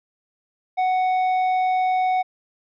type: tone with tanh clipping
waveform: triangle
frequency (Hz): 742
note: F#5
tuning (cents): +5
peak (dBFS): -19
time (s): 0.77-2.23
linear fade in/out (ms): 20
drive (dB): 11
effects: none